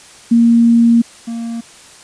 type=tone pair in turn; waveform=sine / triangle; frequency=233.1 / 231.5 Hz; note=A#3 / A#3; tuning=0 / -12 cents; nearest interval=unison; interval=12 cents; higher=first; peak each=-6 / -18 dBFS; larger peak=first; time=0.31-1.02 / 1.27-1.61 s; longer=first; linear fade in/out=10 ms; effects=white hiss -40 dBFS RMS until 2.03 s + resampled to 22050 Hz